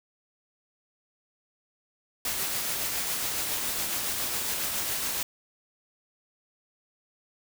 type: noise with tremolo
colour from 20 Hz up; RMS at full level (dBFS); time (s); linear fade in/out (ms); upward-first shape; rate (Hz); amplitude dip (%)
white; -29; 2.25-5.23; 2; triangle; 7.2; 30
effects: none